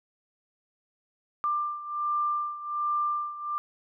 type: beating tone pair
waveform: sine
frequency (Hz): 1188 / 1189.3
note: D6 / D6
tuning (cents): +20 / +21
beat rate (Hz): 1.3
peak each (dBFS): -28 / -32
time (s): 1.44-3.58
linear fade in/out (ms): 0
effects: none